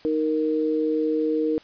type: tone pair together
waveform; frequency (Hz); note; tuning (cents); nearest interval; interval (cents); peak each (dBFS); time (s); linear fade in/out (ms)
sine; 311.1 / 466.1; D#4 / A#4; 0 / 0; perfect fifth; 700; -23; 0.05-1.58; 0
effects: white hiss -51 dBFS RMS until 1.63 s + resampled to 11025 Hz